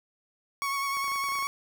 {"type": "tone with vibrato", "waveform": "30% pulse", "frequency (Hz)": 1108, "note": "C#6", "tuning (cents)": -1, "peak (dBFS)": -25, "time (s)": [0.62, 1.47], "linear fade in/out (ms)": 0, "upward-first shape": "sine", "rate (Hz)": 9.9, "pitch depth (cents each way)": 25}
{"type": "clicks", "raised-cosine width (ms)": 0.5, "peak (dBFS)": -31, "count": 11, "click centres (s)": [0.97, 1.043, 1.081, 1.118, 1.158, 1.239, 1.287, 1.321, 1.355, 1.387, 1.425]}
{"effects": []}